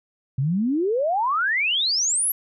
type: exponential sweep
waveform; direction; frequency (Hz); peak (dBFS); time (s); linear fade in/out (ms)
sine; up; 125.5 to 11920; -19; 0.38-2.32; 5
effects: none